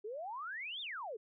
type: exponential two-way sweep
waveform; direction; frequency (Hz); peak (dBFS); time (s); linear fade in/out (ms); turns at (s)
sine; up then down; 399.7 to 3729 to 399.7; -40; 0.04-1.17; 10; 0.81
effects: none